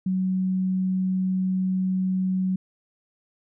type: tone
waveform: sine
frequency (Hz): 186.8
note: F#3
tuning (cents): +17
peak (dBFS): -21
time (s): 0.06-2.56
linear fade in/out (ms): 5
effects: none